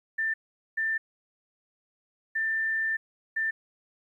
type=tone bursts at uneven times; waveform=sine; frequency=1784 Hz; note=A6; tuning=23 cents sharp; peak=-25 dBFS; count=4; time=0.18-0.34 / 0.77-0.98 / 2.35-2.97 / 3.36-3.51 s; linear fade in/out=10 ms; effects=11-bit